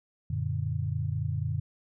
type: chord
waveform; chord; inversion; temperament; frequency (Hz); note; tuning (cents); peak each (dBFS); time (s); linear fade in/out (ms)
sine; Gb augmented; none; equal; 92.5 / 116.54 / 146.83; Gb2 / Bb2 / D3; 0 / 0 / 0; -32 / -32 / -32; 0.3-1.6; 5
effects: none